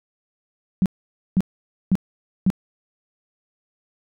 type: tone bursts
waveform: sine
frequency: 188.2 Hz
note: F#3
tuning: 30 cents sharp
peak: -13 dBFS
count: 4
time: 0.82-2.502 s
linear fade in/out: 0 ms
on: 38 ms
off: 510 ms
effects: none